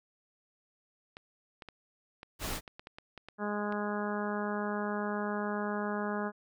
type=clicks; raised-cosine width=0.3 ms; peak=-29 dBFS; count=11; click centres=1.169 / 1.622 / 1.687 / 2.231 / 2.678 / 2.795 / 2.871 / 2.985 / 3.177 / 3.286 / 3.724 s
type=noise; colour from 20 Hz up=pink; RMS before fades=-36 dBFS; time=2.39-2.61 s; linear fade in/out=50 ms
type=harmonic tone; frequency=207.3 Hz; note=G#3; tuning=3 cents flat; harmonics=1 / 2 / 3 / 4 / 5 / 6 / 7 / 8; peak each=-35 / -38 / -40 / -41 / -42 / -43 / -43 / -44 dBFS; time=3.38-6.32 s; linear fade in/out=50 ms
effects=none